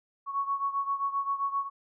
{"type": "beating tone pair", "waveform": "sine", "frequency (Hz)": [1108.7, 1116.3], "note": ["C#6", "C#6"], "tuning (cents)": [0, 12], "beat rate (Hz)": 7.6, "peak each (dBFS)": [-29, -33], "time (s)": [0.26, 1.7], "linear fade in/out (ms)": 50, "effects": []}